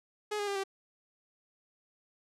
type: tone with pitch steps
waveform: sawtooth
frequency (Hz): 420.5 / 409.7 / 399.2 / 389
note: G#4 / G#4 / G4 / G4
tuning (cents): +22 / -24 / +32 / -13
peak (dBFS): -28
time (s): 0.31-0.638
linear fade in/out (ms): 10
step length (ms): 82
effects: low-pass 9000 Hz 12 dB/octave